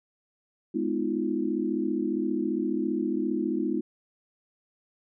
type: chord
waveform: sine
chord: F half-diminished seventh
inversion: first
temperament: just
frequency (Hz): 209.5 / 251.4 / 314.3 / 349.2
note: Ab3 / Cb4 / Eb4 / F4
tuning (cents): +15 / +31 / +18 / 0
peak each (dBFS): -32 / -31 / -29 / -31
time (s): 0.74-3.81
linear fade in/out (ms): 10
effects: none